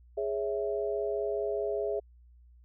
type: chord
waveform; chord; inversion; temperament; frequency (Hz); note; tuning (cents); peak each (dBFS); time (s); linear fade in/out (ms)
sine; C# minor; second; equal; 415.3 / 554.4 / 659.3; G#4 / C#5 / E5; 0 / 0 / 0; -31 / -36 / -34; 0.17-2; 10
effects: added 60 Hz sine -54 dBFS peak until 2.64 s